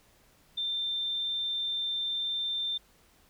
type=tone; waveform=sine; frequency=3579 Hz; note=A7; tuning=29 cents sharp; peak=-29 dBFS; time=0.57-2.78 s; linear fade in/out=10 ms; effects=pink hiss -63 dBFS RMS until 3.29 s